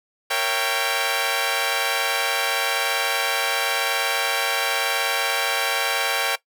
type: chord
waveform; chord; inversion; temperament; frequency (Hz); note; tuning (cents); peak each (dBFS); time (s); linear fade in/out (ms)
10% pulse; A# diminished seventh; none; equal with one note detuned; 466.2 / 554.4 / 675.4 / 784; A#4 / C#5 / E5 / G5; 0 / 0 / +42 / 0; -20 / -18 / -21 / -16; 0.3-6.36; 10
effects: noise-tail reverb RT60 0.1 s tail -18 dB re dry